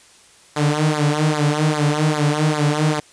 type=tone with flanger; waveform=sawtooth; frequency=150.7 Hz; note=D3; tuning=45 cents sharp; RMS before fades=-18 dBFS; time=0.56-3 s; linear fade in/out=5 ms; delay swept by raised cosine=0.34 to 6.24 ms; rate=2.5 Hz; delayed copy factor=-0.95; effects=white hiss -49 dBFS RMS until 3.12 s + resampled to 22050 Hz